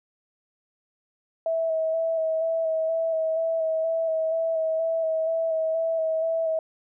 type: tone with vibrato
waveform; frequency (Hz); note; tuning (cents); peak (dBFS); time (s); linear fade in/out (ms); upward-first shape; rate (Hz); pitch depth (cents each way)
sine; 648; E5; -30; -22; 1.46-6.59; 2; square; 2.1; 18
effects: none